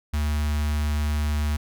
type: tone with notch filter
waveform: square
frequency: 74.4 Hz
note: D2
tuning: 23 cents sharp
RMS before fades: -24 dBFS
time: 0.13-1.57 s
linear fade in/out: 10 ms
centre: 450 Hz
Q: 0.68
effects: none